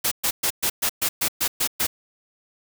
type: noise bursts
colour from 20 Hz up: white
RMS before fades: -22 dBFS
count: 10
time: 0.04-1.87 s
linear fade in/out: 10 ms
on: 75 ms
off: 120 ms
effects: none